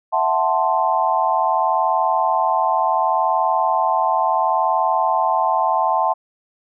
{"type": "chord", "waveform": "sine", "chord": "F# half-diminished seventh", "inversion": "third", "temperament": "equal", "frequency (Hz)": [659.3, 740, 880, 1046.5], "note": ["E5", "F#5", "A5", "C6"], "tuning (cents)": [0, 0, 0, 0], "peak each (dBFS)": [-22, -21, -19, -21], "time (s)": [0.12, 6.14], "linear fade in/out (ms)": 20, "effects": []}